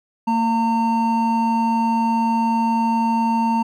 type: tone pair together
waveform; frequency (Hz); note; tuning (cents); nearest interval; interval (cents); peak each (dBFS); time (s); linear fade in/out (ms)
triangle; 228.1 / 912; A#3 / A#5; -37 / -38; 2 octaves; 2399; -17; 0.27-3.63; 10
effects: none